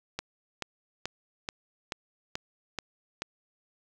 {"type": "click train", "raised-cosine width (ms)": 0.2, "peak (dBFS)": -15, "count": 8, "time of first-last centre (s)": [0.19, 3.22], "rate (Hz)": 2.31, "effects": ["8-bit"]}